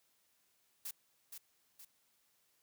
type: noise with echo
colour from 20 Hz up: blue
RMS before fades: -43 dBFS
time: 0.85-0.91 s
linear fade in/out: 5 ms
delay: 470 ms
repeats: 2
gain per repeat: -6 dB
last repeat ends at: 1.85 s
effects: white hiss -75 dBFS RMS until 2.62 s + high-pass 60 Hz 12 dB/octave